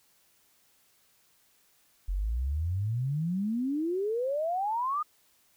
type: exponential sweep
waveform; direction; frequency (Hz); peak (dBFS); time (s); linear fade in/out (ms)
sine; up; 43.65 to 1252; -27; 2.08-5.03; 10
effects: white hiss -66 dBFS RMS until 5.56 s